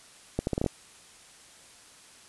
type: accelerating click train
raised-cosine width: 2 ms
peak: -13 dBFS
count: 7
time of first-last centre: 0.39-0.662 s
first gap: 81 ms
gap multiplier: 0.76
effects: white hiss -53 dBFS RMS until 2.28 s + resampled to 24000 Hz